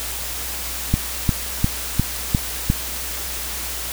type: click train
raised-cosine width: 5 ms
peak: -3 dBFS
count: 6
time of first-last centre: 0.94-2.701 s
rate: 2.84 Hz
effects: added 60 Hz sine -34 dBFS peak until 3.92 s + white hiss -28 dBFS RMS until 3.92 s